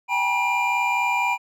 triangle tone cluster, 783 / 847 / 966 / 2389 Hz, G5 / G#5 / B5 / D7, -2 / +34 / -39 / +29 cents, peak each -26 / -28 / -21 / -22 dBFS, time 0.08-1.38 s, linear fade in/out 50 ms, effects none

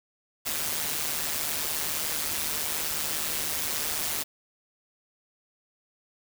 white noise with amplitude modulation, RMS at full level -27 dBFS, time 0.45-4.24 s, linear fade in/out 20 ms, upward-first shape sine, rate 152 Hz, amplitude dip 65%, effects none

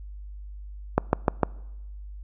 click train, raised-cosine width 1 ms, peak -4 dBFS, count 4, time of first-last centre 0.98-1.432 s, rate 6.63 Hz, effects noise-tail reverb RT60 1.0 s tail -24 dB re dry + added 50 Hz sine -37 dBFS peak until 2.23 s

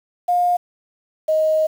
sine tone pair in turn, 710 / 626.4 Hz, F5 / D#5, +28 / +11 cents, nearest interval major second, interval 217 cents, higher first, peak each -14 dBFS, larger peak neither, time 0.28-0.57 / 1.28-1.67 s, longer second, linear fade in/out 10 ms, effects 7-bit

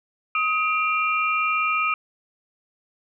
sine tone cluster, 1261 / 2380 / 2745 Hz, D#6 / D7 / F7, +23 / +22 / -31 cents, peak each -22 / -24 / -29 dBFS, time 0.35-1.94 s, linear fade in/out 2 ms, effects none

